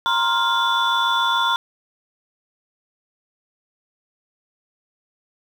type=tone cluster; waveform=sine; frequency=941 / 1048 / 1398 / 3477 Hz; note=A#5 / C6 / F6 / A7; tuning=+16 / +2 / +1 / -21 cents; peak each=-21 dBFS; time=0.06-1.56 s; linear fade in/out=0 ms; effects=tanh soft clip ceiling -11 dBFS + 7-bit